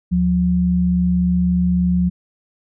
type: tone pair together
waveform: sine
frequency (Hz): 75.09 / 178.6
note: D2 / F3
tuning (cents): +39 / +39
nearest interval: octave + minor third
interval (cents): 1500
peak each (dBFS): -22 / -14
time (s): 0.11-2.1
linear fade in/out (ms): 20
effects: none